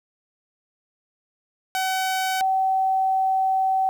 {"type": "tone pair in turn", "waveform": ["sawtooth", "sine"], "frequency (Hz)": [756, 763.5], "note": ["F#5", "G5"], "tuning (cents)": [37, -46], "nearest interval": "unison", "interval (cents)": 17, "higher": "second", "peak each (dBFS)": -18, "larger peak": "neither", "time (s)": [[1.75, 2.41], [2.41, 3.89]], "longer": "second", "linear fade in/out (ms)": 0, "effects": ["9-bit"]}